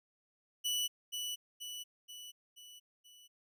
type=tone with echo; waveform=sawtooth; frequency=2960 Hz; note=F#7; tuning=in tune; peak=-29 dBFS; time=0.64-0.88 s; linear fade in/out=20 ms; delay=480 ms; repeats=5; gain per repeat=-5 dB; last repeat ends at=3.28 s; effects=none